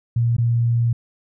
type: tone with dropouts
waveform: sine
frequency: 117.7 Hz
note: A#2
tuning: 17 cents sharp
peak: -15 dBFS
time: 0.16-0.93 s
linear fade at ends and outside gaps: 5 ms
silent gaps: 0.367-0.382 s
effects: none